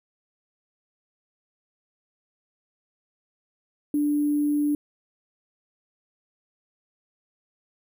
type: tone with sample-and-hold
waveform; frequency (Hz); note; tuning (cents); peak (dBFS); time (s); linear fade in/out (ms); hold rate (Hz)
sine; 293.7; D4; 0; -20; 3.94-4.75; 2; 11025
effects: none